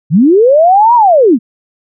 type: linear two-way sweep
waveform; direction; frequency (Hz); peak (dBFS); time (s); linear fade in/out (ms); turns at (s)
sine; up then down; 131.9 to 982 to 198; -3; 0.1-1.39; 50; 0.95
effects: none